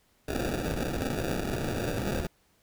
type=noise with sample-and-hold; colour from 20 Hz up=violet; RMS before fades=-31 dBFS; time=0.28-2.27 s; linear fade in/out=5 ms; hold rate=1050 Hz; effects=pink hiss -67 dBFS RMS until 2.62 s